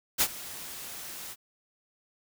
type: noise with ADSR envelope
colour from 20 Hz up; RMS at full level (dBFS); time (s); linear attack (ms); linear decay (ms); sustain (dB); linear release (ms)
white; -22; 0.18-1.36; 31; 63; -19; 46
effects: none